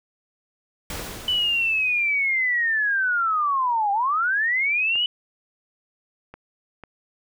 pink noise with exponential decay, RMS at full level -30 dBFS, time 0.9-2.61 s, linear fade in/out 2 ms, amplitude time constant 370 ms
sine linear two-way sweep, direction down then up, 3000 to 784 to 3000 Hz, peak -19 dBFS, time 1.28-5.06 s, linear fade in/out 2 ms, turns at 3.92 s
clicks, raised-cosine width 0.5 ms, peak -25 dBFS, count 3, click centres 4.956 / 6.34 / 6.837 s
effects none

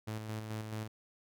sawtooth tone with tremolo, 108.8 Hz, A2, 19 cents flat, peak -33 dBFS, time 0.07-0.88 s, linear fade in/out 10 ms, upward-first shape square, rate 4.6 Hz, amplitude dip 40%, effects none

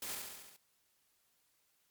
white noise with echo, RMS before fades -42 dBFS, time 0.02-0.15 s, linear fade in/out 2 ms, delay 69 ms, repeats 6, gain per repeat -3 dB, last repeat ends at 0.564 s, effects white hiss -75 dBFS RMS until 1.9 s + MP3 96 kbps

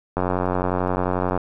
click train, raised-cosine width 1 ms, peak -8 dBFS, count 111, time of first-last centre 0.17-1.376 s, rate 91.2 Hz, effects none

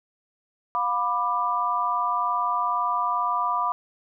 sine chord, B diminished, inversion second, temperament just, 711.2 / 987.8 / 1185.3 Hz, F5 / B5 / D6, +31 / 0 / +16 cents, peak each -30 / -25 / -25 dBFS, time 0.75-3.72 s, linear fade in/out 0 ms, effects none

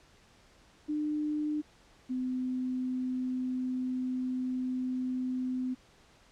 sine tone pair in turn, 301 / 254.9 Hz, D4 / C4, +43 / -45 cents, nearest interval minor third, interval 288 cents, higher first, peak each -29 / -30 dBFS, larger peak first, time 0.88-1.62 / 2.09-5.75 s, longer second, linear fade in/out 20 ms, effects pink hiss -61 dBFS RMS until 6.31 s + low-pass 7000 Hz 12 dB/octave

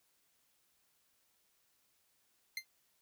25% pulse tone with exponential decay, 2088 Hz, C7, 4 cents flat, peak -30 dBFS, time 2.57-2.65 s, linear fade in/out 2 ms, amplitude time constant 16 ms, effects white hiss -75 dBFS RMS until 3.01 s

